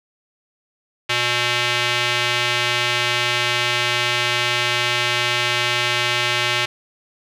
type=tone with band-pass filter; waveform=square; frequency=121.2 Hz; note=B2; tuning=32 cents flat; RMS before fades=-20 dBFS; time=1.09-6.66 s; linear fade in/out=10 ms; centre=2800 Hz; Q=1.6; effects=none